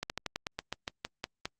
slowing click train, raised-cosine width 0.2 ms, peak -16 dBFS, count 12, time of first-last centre 0.03-1.455 s, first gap 69 ms, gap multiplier 1.12, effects Opus 48 kbps

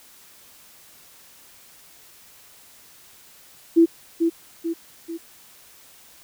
sine tone with echo, 332.7 Hz, E4, 16 cents sharp, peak -10 dBFS, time 3.76-3.86 s, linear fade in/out 20 ms, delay 440 ms, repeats 3, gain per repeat -6 dB, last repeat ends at 5.18 s, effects white hiss -50 dBFS RMS until 6.23 s

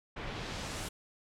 pink noise with low-pass filter sweep, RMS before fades -40 dBFS, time 0.16-0.89 s, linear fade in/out 10 ms, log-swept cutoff 2300 to 11000 Hz, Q 0.98, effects none

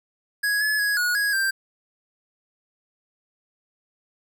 square tone with pitch steps, 1665 / 1710 / 1666 / 1453 / 1658 / 1577 Hz, G#6 / A6 / G#6 / F#6 / G#6 / G6, +4 / -50 / +5 / -32 / -3 / +10 cents, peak -21 dBFS, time 0.43-1.51 s, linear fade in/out 10 ms, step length 180 ms, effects none

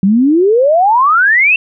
sine exponential sweep, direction up, 185 to 2732 Hz, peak -6 dBFS, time 0.03-1.56 s, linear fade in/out 2 ms, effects none

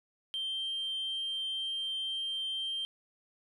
sine tone, 3151 Hz, G7, 8 cents sharp, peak -31 dBFS, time 0.34-2.85 s, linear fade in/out 0 ms, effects tanh soft clip ceiling -30 dBFS + 12-bit

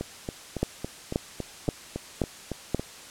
two click trains, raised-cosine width 2 ms, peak -10 / -17 dBFS, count 5 / 11, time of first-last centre 0.63-2.746 / 0.01-2.796 s, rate 1.89 / 3.59 Hz, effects white hiss -45 dBFS RMS until 3.1 s + low-pass 9000 Hz 12 dB/octave

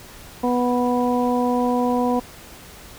harmonic tone, 246.1 Hz, B3, 6 cents flat, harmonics 1 / 2 / 3 / 4, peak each -20 / -23 / -25 / -26 dBFS, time 0.43-2.2 s, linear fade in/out 10 ms, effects pink hiss -42 dBFS RMS until 2.98 s

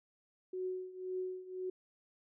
sine tone with tremolo, 370 Hz, F#4, in tune, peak -34 dBFS, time 0.53-1.7 s, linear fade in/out 5 ms, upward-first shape triangle, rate 1.9 Hz, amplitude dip 85%, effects none

